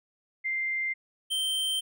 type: tone pair in turn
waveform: sine / square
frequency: 2093 / 3125 Hz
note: C7 / G7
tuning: 0 / -6 cents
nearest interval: perfect fifth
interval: 694 cents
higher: second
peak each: -27 dBFS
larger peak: neither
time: 0.44-0.94 / 1.3-1.81 s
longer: second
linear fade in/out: 20 ms
effects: none